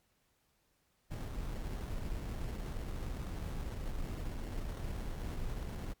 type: noise with sample-and-hold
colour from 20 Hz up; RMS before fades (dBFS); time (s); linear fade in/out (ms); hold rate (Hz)
brown; -39; 1.1-5.94; 20; 2450
effects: pink hiss -75 dBFS RMS until 6 s + MP3 96 kbps